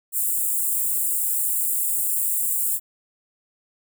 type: high-pass noise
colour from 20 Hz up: white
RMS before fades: -23 dBFS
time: 0.12-2.8 s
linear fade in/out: 50 ms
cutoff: 7400 Hz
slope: 96 dB/octave
effects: none